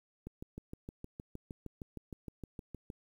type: click train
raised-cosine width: 3 ms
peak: -30 dBFS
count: 18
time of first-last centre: 0.27-2.902 s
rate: 6.46 Hz
effects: 10-bit